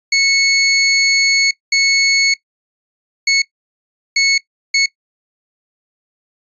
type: tone bursts at uneven times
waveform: 25% pulse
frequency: 2200 Hz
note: C#7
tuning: 14 cents flat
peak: -7 dBFS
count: 5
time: 0.12-1.51 / 1.72-2.34 / 3.27-3.42 / 4.16-4.38 / 4.74-4.86 s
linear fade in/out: 5 ms
effects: noise-tail reverb RT60 0.1 s tail -19 dB re dry + resampled to 22050 Hz